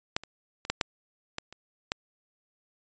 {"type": "clicks", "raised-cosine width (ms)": 0.2, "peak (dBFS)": [-9, -25, -24, -8, -7, -15, -28, -10], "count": 8, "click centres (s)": [0.165, 0.236, 0.651, 0.7, 0.812, 1.384, 1.526, 1.919], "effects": ["resampled to 16000 Hz"]}